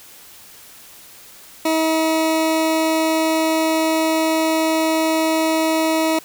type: tone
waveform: 20% pulse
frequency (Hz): 319.8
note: D#4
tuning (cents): +48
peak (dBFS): -11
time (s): 1.65-6.19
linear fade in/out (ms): 5
effects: white hiss -43 dBFS RMS until 6.24 s